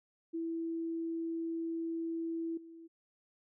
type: tone with level steps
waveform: sine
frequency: 330 Hz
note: E4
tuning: 2 cents sharp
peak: -34 / -49 dBFS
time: 0.33-2.88 s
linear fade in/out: 20 ms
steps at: 2.57 s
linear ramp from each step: 5 ms
effects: none